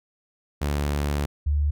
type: tone pair in turn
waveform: sawtooth / sine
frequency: 72.5 / 73.3 Hz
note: D2 / D2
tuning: -22 / -3 cents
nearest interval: unison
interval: 19 cents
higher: second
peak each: -19 dBFS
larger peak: neither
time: 0.61-1.26 / 1.46-1.71 s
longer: first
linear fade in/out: 10 ms
effects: none